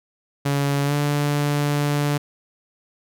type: tone with pitch glide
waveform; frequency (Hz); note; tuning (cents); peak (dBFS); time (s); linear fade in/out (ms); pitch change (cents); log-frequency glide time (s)
sawtooth; 141.4 to 145.54; C#3 to D3; +35 to -15; -15; 0.45-2.18; 10; +50; 0.85-0.93
effects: none